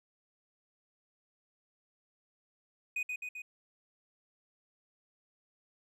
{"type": "tone with echo", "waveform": "triangle", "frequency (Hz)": 2489, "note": "D#7", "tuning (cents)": 0, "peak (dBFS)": -30, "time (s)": [2.96, 3.03], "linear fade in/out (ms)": 5, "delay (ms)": 130, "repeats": 3, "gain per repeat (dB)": -3, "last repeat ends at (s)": 3.42, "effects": []}